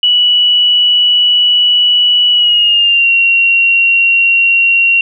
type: tone with pitch glide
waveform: sine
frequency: 2945 to 2748 Hz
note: F#7 to F7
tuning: -9 to -29 cents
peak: -6 dBFS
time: 0.03-5.01 s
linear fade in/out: 2 ms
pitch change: -120 cents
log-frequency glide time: 2.31-3.1 s
effects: none